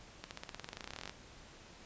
accelerating click train, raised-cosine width 0.2 ms, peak -25 dBFS, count 23, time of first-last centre 0.24-1.095 s, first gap 69 ms, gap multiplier 0.94, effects pink hiss -56 dBFS RMS until 1.85 s + resampled to 16000 Hz

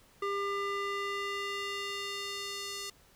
square tone with band-pass filter sweep, 400 Hz, G4, 35 cents sharp, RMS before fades -36 dBFS, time 0.22-2.9 s, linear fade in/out 5 ms, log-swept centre 1100 to 5600 Hz, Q 1, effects pink hiss -62 dBFS RMS until 3.15 s

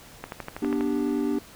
click train, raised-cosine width 0.5 ms, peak -18 dBFS, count 8, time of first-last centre 0.24-0.809 s, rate 12.3 Hz
triangle chord, G major, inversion first, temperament just, 245 / 294 / 392 Hz, B3 / D4 / G4, -14 / +2 / 0 cents, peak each -26 / -24 / -28 dBFS, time 0.62-1.39 s, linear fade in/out 5 ms
effects pink hiss -48 dBFS RMS until 1.55 s

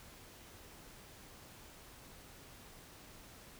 silence, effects pink hiss -56 dBFS RMS until 3.59 s

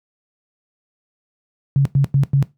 sine tone bursts, 138.59 Hz, C#3, in tune, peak -10 dBFS, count 4, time 1.76-2.426 s, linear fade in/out 0 ms, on 93 ms, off 98 ms, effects noise-tail reverb RT60 0.2 s tail -18 dB re dry + high-pass 80 Hz 12 dB/octave

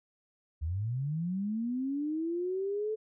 sine linear sweep, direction up, 72.2 to 440 Hz, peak -30 dBFS, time 0.61-2.96 s, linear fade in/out 20 ms, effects none

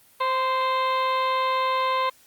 harmonic tone with a mistuned harmonic, 523 Hz, C5, 1 cent flat, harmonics 1 / 2 / 3 / 4 / 5 / 6 / 7 / 8, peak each -28 / -22 / -38 / -33 / -38 / -39 / -37 / -41 dBFS, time 0.2-2.1 s, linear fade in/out 10 ms, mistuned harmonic 2, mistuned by -18 cents, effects white hiss -56 dBFS RMS until 2.26 s + Opus 32 kbps

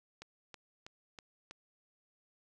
click train, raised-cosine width 0.2 ms, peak -30 dBFS, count 5, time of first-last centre 0.22-1.51 s, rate 3.1 Hz, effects none

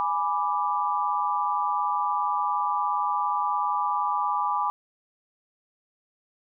sine chord, G# diminished, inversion none, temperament equal, 830.6 / 987.8 / 1174.7 Hz, G#5 / B5 / D6, 0 / 0 / 0 cents, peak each -28 / -27 / -27 dBFS, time 0-4.7 s, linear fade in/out 0 ms, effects none

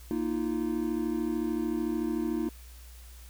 triangle chord, Bb suspended fourth, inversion none, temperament equal with one note detuned, 233.1 / 311.1 / 344.6 Hz, Bb3 / Eb4 / F4, 0 / 0 / -23 cents, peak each -31 / -29 / -31 dBFS, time 0.11-2.49 s, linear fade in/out 0 ms, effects added 60 Hz sine -46 dBFS peak until 3.29 s + white hiss -55 dBFS RMS until 3.29 s

